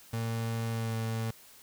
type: tone with pitch glide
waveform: 35% pulse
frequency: 114.2 to 112.63 Hz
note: A#2 to A2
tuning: -35 to +41 cents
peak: -29 dBFS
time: 0.13-1.31 s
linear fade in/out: 5 ms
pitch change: -24 cents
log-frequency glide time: 0.7-0.96 s
effects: white hiss -55 dBFS RMS until 1.62 s